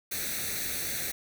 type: noise with comb filter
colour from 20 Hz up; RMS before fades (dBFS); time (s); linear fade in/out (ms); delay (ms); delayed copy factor
white; -33; 0.11-1.12; 10; 0.49; +0.75
effects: none